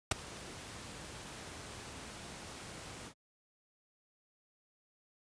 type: noise with ADSR envelope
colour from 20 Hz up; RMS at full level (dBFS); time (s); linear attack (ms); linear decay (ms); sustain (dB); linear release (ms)
pink; -25; 0.11-3.14; 6; 10; -22; 77
effects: high-pass 60 Hz 12 dB/octave + resampled to 22050 Hz